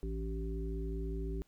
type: harmonic tone with a mistuned harmonic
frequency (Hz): 55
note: A1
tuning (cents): 0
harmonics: 1 / 3 / 5 / 7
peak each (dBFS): -36 / -44 / -46 / -43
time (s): 0.03-1.42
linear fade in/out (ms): 0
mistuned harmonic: 5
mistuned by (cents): +28
effects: pink hiss -72 dBFS RMS until 1.47 s